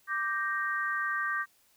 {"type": "chord", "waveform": "sine", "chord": "G minor", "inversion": "second", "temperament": "equal", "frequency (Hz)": [1174.7, 1568, 1864.7], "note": ["D6", "G6", "Bb6"], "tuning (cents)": [0, 0, 0], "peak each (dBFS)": [-33, -32, -34], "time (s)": [0.07, 1.46], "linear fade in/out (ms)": 50, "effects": ["white hiss -66 dBFS RMS until 1.76 s"]}